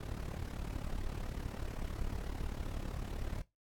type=noise with amplitude modulation; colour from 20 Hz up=brown; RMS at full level=-36 dBFS; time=0-3.42 s; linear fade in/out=10 ms; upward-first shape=sine; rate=35.8 Hz; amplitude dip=80%; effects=noise-tail reverb RT60 0.2 s tail -18 dB re dry + AAC 64 kbps